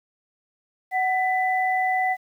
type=tone pair together; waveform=sine; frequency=747 / 1994.3 Hz; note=F#5 / B6; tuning=+16 / +16 cents; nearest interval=octave + perfect fourth; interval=1700 cents; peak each=-21 / -25 dBFS; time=0.91-2.17 s; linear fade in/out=50 ms; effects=9-bit

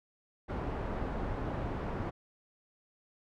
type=low-pass noise; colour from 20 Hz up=pink; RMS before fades=-36 dBFS; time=0.48-2.11 s; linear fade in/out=20 ms; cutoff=1100 Hz; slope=12 dB/octave; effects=none

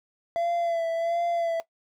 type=tone with vibrato; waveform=triangle; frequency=675 Hz; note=E5; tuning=41 cents sharp; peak=-22 dBFS; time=0.36-1.6 s; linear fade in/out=0 ms; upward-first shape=sine; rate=1.4 Hz; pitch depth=35 cents each way; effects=noise-tail reverb RT60 0.1 s tail -17 dB re dry

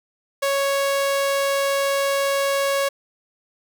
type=tone; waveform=sawtooth; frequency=554.4 Hz; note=C#5; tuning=in tune; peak=-15 dBFS; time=0.42-2.89 s; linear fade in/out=10 ms; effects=none

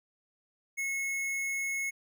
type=tone with hard clipping; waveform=triangle; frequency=2182 Hz; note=C#7; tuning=28 cents flat; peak=-32 dBFS; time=0.77-1.91 s; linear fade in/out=20 ms; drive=18 dB; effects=none

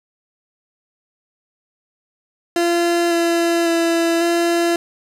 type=tone with pitch steps; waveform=30% pulse; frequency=343 / 338.5 / 334.6 / 340.7 Hz; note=F4 / E4 / E4 / F4; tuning=-31 / +46 / +26 / -43 cents; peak=-12 dBFS; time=2.56-4.76 s; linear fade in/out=2 ms; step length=550 ms; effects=low-pass 12000 Hz 12 dB/octave + 8-bit

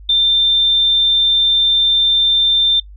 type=tone; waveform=sine; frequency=3580 Hz; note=A7; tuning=29 cents sharp; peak=-10 dBFS; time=0.09-2.8 s; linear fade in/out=5 ms; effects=noise-tail reverb RT60 0.1 s tail -22 dB re dry + added 50 Hz sine -34 dBFS peak until 2.96 s

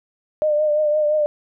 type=tone with vibrato; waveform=sine; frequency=604 Hz; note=D5; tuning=48 cents sharp; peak=-15 dBFS; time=0.42-1.26 s; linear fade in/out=0 ms; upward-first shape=triangle; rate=5.8 Hz; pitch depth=42 cents each way; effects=none

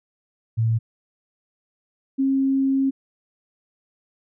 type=tone pair in turn; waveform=sine; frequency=113.1 / 269.6 Hz; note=A2 / C#4; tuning=+48 / -48 cents; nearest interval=octave + minor third; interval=1504 cents; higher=second; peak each=-17 dBFS; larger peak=neither; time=0.57-0.79 / 2.18-2.91 s; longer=second; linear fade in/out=20 ms; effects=none

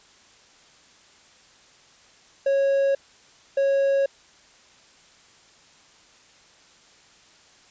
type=tone pair in turn; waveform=triangle; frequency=550 / 550 Hz; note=C#5 / C#5; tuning=-14 / -14 cents; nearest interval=unison; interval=0 cents; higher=neither; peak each=-16 dBFS; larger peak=neither; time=2.46-2.95 / 3.57-4.06 s; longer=neither; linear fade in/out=5 ms; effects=white hiss -54 dBFS RMS until 7.7 s + resampled to 16000 Hz

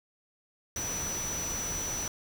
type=tone in noise; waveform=sine; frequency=5930 Hz; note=F#8; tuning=3 cents sharp; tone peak=-33 dBFS; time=0.76-2.08 s; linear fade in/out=2 ms; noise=pink; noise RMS=-38 dBFS; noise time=0.76-2.08 s; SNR=+2 dB; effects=none

